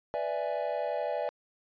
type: chord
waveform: triangle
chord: E dominant seventh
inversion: second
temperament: equal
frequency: 493.9 / 587.3 / 659.3 / 830.6 Hz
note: B4 / D5 / E5 / G#5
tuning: 0 / 0 / 0 / 0 cents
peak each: -35 / -31 / -33 / -35 dBFS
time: 0.14-1.29 s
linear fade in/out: 0 ms
effects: resampled to 11025 Hz